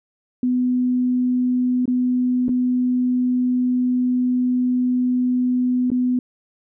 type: tone with dropouts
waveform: sine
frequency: 250 Hz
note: B3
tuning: 21 cents sharp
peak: -16 dBFS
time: 0.43-6.19 s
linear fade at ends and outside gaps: 2 ms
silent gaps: 1.856-1.878 / 2.483-2.491 / 5.903-5.916 s
effects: none